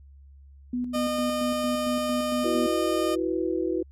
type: tone with tremolo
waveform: sine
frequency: 246.9 Hz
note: B3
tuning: in tune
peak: -25 dBFS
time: 0.73-2.67 s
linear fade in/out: 5 ms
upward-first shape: square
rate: 4.4 Hz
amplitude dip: 45%
type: tone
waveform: 30% pulse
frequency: 610 Hz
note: D#5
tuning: 34 cents flat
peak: -24 dBFS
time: 0.93-3.16 s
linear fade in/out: 20 ms
type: chord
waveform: sine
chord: E suspended second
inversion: none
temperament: just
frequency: 329.6 / 370.8 / 494.4 Hz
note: E4 / F#4 / B4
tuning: 0 / +4 / +2 cents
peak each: -27 / -28 / -32 dBFS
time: 2.44-3.83 s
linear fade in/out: 10 ms
effects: added 69 Hz sine -47 dBFS peak until 3.91 s + resampled to 32000 Hz